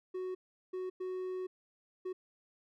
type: tone bursts at uneven times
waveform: triangle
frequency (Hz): 370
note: F#4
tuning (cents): 0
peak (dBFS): -34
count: 4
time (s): 0.14-0.35 / 0.73-0.9 / 1-1.47 / 2.05-2.13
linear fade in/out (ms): 10
effects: none